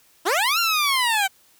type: linear two-way sweep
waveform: 15% pulse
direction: up then down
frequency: 301.5 to 1402 to 752 Hz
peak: -12 dBFS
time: 0.25-1.28 s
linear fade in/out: 20 ms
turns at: 0.59 s
effects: white hiss -57 dBFS RMS until 1.59 s